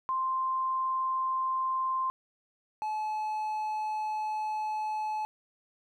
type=tone pair in turn; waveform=sine / triangle; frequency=1046.5 / 859 Hz; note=C6 / A5; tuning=0 / -42 cents; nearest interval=minor third; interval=342 cents; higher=first; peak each=-27 / -28 dBFS; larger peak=first; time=0.09-2.1 / 2.82-5.25 s; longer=second; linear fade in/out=0 ms; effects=none